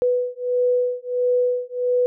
sine beating tone pair, 493.9 / 495.4 Hz, B4 / B4, 0 / +5 cents, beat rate 1.5 Hz, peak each -21 dBFS, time 0.02-2.06 s, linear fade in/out 0 ms, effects none

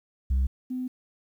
sine tone pair in turn, 65.41 / 254 Hz, C2 / B3, 0 / +49 cents, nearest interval octave + major seventh, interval 2349 cents, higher second, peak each -18 / -28 dBFS, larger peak first, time 0.3-0.47 / 0.7-0.88 s, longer second, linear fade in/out 10 ms, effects tanh soft clip ceiling -20 dBFS + 10-bit

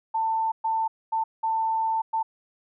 sine tone bursts at uneven times, 892 Hz, A5, 23 cents sharp, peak -22 dBFS, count 5, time 0.14-0.52 / 0.64-0.88 / 1.12-1.24 / 1.43-2.02 / 2.13-2.23 s, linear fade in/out 10 ms, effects none

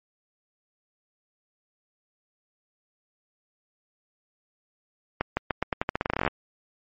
accelerating click train, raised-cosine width 0.5 ms, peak -9 dBFS, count 19, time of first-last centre 5.21-6.277 s, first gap 160 ms, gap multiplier 0.86, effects MP3 32 kbps

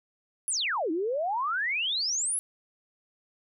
sine exponential two-way sweep, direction down then up, 11175 to 305.4 to 11175 Hz, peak -26 dBFS, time 0.48-2.39 s, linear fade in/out 0 ms, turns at 0.91 s, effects none

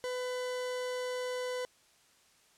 40% pulse tone, 501 Hz, B4, 25 cents sharp, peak -33 dBFS, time 0.04-1.65 s, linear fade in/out 0 ms, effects white hiss -65 dBFS RMS until 2.57 s + low-pass 9000 Hz 12 dB/octave

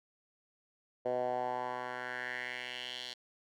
10% pulse tone with band-pass filter sweep, 124.6 Hz, B2, 16 cents sharp, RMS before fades -38 dBFS, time 1.05-3.14 s, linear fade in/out 10 ms, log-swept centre 560 to 3900 Hz, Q 3.3, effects none

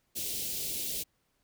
white band-stop noise, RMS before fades -35 dBFS, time 0.15-1.04 s, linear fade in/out 20 ms, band 530 to 2800 Hz, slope 24 dB/octave, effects pink hiss -75 dBFS RMS until 1.43 s

